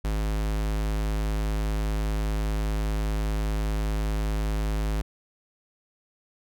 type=tone; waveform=square; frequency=52.5 Hz; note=G#1; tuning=19 cents sharp; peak=-25 dBFS; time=0.04-5.02 s; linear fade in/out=10 ms; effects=none